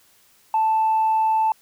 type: tone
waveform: sine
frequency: 880 Hz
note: A5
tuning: in tune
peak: -15 dBFS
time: 0.54-1.52 s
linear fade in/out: 2 ms
effects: tanh soft clip ceiling -13 dBFS + white hiss -57 dBFS RMS until 1.61 s